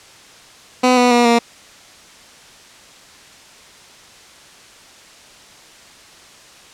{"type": "tone with pitch steps", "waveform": "15% pulse", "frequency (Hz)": [252.1, 246.2, 240.4, 234.8], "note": ["B3", "B3", "B3", "A#3"], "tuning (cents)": [36, -5, -46, 13], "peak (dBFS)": -4, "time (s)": [0.83, 1.39], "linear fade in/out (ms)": 10, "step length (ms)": 140, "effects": ["white hiss -43 dBFS RMS until 6.73 s", "low-pass 7000 Hz 12 dB/octave"]}